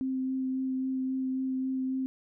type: tone with vibrato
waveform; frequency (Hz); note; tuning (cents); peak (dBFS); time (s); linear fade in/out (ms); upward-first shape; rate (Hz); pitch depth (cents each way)
sine; 261.6; C4; 0; -28; 0.01-2.06; 0; sine; 3.7; 10
effects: none